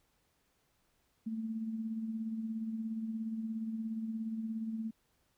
sine tone with tremolo, 222.6 Hz, A3, 20 cents sharp, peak -33 dBFS, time 1.26-4.91 s, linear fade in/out 10 ms, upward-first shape sine, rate 17 Hz, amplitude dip 45%, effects pink hiss -75 dBFS RMS until 5.37 s

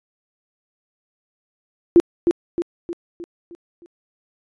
sine tone with echo, 343.4 Hz, F4, 29 cents flat, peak -6 dBFS, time 1.96-2 s, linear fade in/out 0 ms, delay 310 ms, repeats 6, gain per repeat -6 dB, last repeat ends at 3.86 s, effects resampled to 22050 Hz

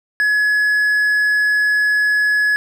triangle tone, 1693 Hz, G#6, 33 cents sharp, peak -11 dBFS, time 0.2-2.56 s, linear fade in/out 0 ms, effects none

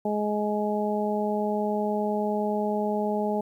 harmonic tone, 209.7 Hz, G#3, 17 cents sharp, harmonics 1 / 2 / 3 / 4, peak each -28 / -29 / -30 / -31 dBFS, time 0.05-3.41 s, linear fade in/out 5 ms, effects 10-bit

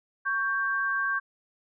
sine tone pair together, 1115.1 / 1577 Hz, C#6 / G6, +10 / +10 cents, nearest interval tritone, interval 600 cents, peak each -30 / -26 dBFS, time 0.25-1.2 s, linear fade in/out 20 ms, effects none

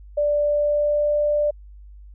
sine tone with pitch glide, 587.3 to 591.4 Hz, D5 to D5, 0 to +12 cents, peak -17 dBFS, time 0.17-1.51 s, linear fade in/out 10 ms, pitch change +12 cents, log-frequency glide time 0.41-1.17 s, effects added 50 Hz sine -40 dBFS peak until 2.14 s

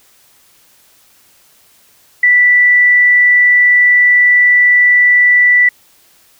sine tone, 1969 Hz, B6, 6 cents flat, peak -5 dBFS, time 2.23-5.69 s, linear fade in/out 5 ms, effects white hiss -49 dBFS RMS until 6.39 s

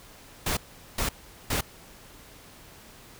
pink noise bursts, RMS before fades -27 dBFS, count 3, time 0.46-1.61 s, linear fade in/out 5 ms, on 110 ms, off 410 ms, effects pink hiss -50 dBFS RMS until 3.19 s

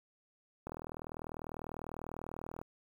click train, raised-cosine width 1 ms, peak -28 dBFS, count 79, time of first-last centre 0.67-2.615 s, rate 40.1 Hz, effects 9-bit

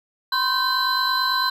triangle tone cluster, 1007 / 1056 / 1544 / 4048 Hz, B5 / C6 / G6 / B7, +33 / +16 / -27 / +42 cents, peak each -24 / -23 / -23 / -22 dBFS, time 0.32-1.5 s, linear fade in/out 5 ms, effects none

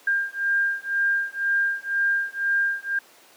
sine beating tone pair, 1600 / 1602 Hz, G6 / G6, +35 / +37 cents, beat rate 2 Hz, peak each -24 dBFS, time 0.07-2.99 s, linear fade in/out 5 ms, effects pink hiss -52 dBFS RMS until 3.36 s + high-pass 400 Hz 12 dB/octave

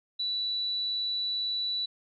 sine tone, 3951 Hz, B7, in tune, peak -28 dBFS, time 0.19-1.86 s, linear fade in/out 10 ms, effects none

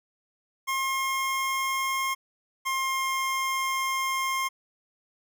25% pulse tone pair in turn, 1070 / 1063.8 Hz, C6 / C6, +38 / +28 cents, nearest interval unison, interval 10 cents, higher first, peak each -22 dBFS, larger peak neither, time 0.67-2.15 / 2.65-4.49 s, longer second, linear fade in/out 20 ms, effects none

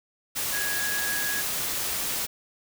sine tone in noise, 1661.2 Hz, G#6, in tune, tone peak -29 dBFS, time 0.52-1.42 s, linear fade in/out 20 ms, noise white, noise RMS -29 dBFS, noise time 0.35-2.27 s, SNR -3 dB, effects none

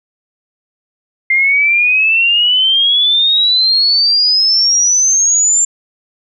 sine exponential sweep, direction up, 2093 to 7340 Hz, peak -8 dBFS, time 1.3-5.65 s, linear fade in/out 5 ms, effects none

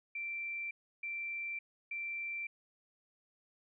sine tone bursts, 2349 Hz, D7, in tune, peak -37 dBFS, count 3, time 0.15-2.47 s, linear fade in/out 5 ms, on 560 ms, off 320 ms, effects none

